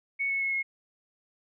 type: tone with pitch steps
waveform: sine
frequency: 2217 / 2199 / 2181 / 2164 Hz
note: C#7 / C#7 / C#7 / C#7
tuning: 0 / -14 / -29 / -42 cents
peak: -26 dBFS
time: 0.19-0.63 s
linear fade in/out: 20 ms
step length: 110 ms
effects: none